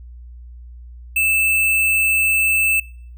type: tone with sample-and-hold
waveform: sine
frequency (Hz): 2637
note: E7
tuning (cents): 0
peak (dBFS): -14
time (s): 1.16-2.8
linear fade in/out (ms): 5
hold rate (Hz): 11025
effects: noise-tail reverb RT60 0.6 s tail -23 dB re dry + added 60 Hz sine -35 dBFS peak until 3.17 s